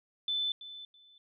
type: tone with echo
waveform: sine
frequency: 3516 Hz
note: A7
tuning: 2 cents flat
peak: -29 dBFS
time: 0.28-0.52 s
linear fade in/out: 2 ms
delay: 330 ms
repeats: 2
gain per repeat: -14 dB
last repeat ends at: 1.18 s
effects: none